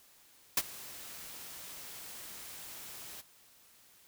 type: noise with ADSR envelope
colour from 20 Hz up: white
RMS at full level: -26 dBFS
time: 0.57-3.22 s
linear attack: 4 ms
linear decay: 42 ms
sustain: -21 dB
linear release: 18 ms
effects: white hiss -62 dBFS RMS until 4.07 s